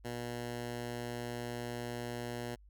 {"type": "tone", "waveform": "10% pulse", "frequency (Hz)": 120, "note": "B2", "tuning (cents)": -49, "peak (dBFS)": -30, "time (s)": [0.04, 2.56], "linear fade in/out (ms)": 20, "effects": ["added 50 Hz sine -56 dBFS peak until 2.69 s"]}